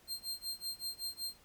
sawtooth tone with tremolo, 4185 Hz, C8, in tune, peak -33 dBFS, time 0.07-1.38 s, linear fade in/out 50 ms, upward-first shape sine, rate 5.3 Hz, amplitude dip 95%, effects pink hiss -64 dBFS RMS until 1.44 s

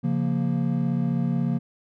triangle chord, Bb minor, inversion first, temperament equal, 138.59 / 174.61 / 233.1 Hz, Db3 / F3 / Bb3, 0 / 0 / 0 cents, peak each -24 dBFS, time 0.03-1.59 s, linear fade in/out 20 ms, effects none

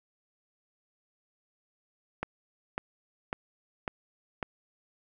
click train, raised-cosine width 0.5 ms, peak -16 dBFS, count 5, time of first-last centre 2.23-4.428 s, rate 1.82 Hz, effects none

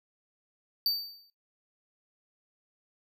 square tone with exponential decay, 4609 Hz, D8, 33 cents flat, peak -23 dBFS, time 0.86-1.3 s, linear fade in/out 1 ms, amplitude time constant 94 ms, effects noise-tail reverb RT60 0.2 s tail -20 dB re dry

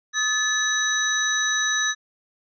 sine tone cluster, 1256 / 1729 / 3840 / 6010 Hz, D#6 / A6 / B7 / F#8, +16 / -31 / -49 / +26 cents, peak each -31 / -23 / -26 / -26 dBFS, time 0.13-1.95 s, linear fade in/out 50 ms, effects none

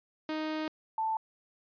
sawtooth / sine tone pair in turn, 311.1 / 883.5 Hz, D#4 / A5, 0 / +7 cents, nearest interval octave + tritone, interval 1807 cents, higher second, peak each -28 dBFS, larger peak neither, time 0.29-0.68 / 0.98-1.17 s, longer first, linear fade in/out 2 ms, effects resampled to 11025 Hz

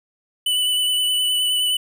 square tone with vibrato, 2984 Hz, F#7, 14 cents sharp, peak -18 dBFS, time 0.46-1.77 s, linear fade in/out 5 ms, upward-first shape sine, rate 9.6 Hz, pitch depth 17 cents each way, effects none

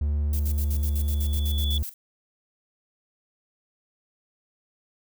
triangle tone, 73.42 Hz, D2, in tune, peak -20 dBFS, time 0.01-1.83 s, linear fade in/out 5 ms
violet noise with tremolo, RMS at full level -35 dBFS, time 0.33-1.94 s, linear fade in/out 2 ms, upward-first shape square, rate 8 Hz, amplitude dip 80%
sine tone with exponential growth, 3435 Hz, A7, 42 cents flat, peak -27 dBFS, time 0.49-1.78 s, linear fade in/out 1 ms, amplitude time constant 280 ms
effects none

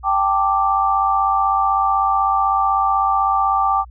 sine chord, G suspended second, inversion none, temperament equal, 784 / 880 / 1174.7 Hz, G5 / A5 / D6, 0 / 0 / 0 cents, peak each -18 / -22 / -17 dBFS, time 0.03-3.85 s, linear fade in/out 50 ms, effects added 60 Hz sine -37 dBFS peak until 3.9 s

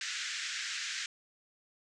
pink band-pass noise, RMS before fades -38 dBFS, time 0.01-1.06 s, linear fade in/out 2 ms, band 1500 to 7400 Hz, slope 48 dB/octave, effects none

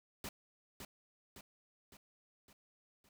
pink noise with echo, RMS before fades -44 dBFS, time 0.24-0.29 s, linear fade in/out 2 ms, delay 560 ms, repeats 5, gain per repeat -5 dB, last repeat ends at 3.09 s, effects none

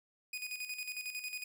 sawtooth tone with tremolo, 2482 Hz, D#7, 5 cents flat, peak -34 dBFS, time 0.33-1.44 s, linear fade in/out 5 ms, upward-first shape square, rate 11 Hz, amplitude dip 60%, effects none

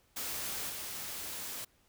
white noise with level steps, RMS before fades -38 / -41 dBFS, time 0.16-1.65 s, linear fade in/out 10 ms, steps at 0.69 s, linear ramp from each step 10 ms, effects pink hiss -69 dBFS RMS until 1.88 s

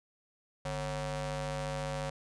sawtooth ring-modulated tone, 199.9 Hz, G3, 34 cents sharp, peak -27 dBFS, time 0.65-2.1 s, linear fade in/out 5 ms, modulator 347 Hz, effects resampled to 22050 Hz

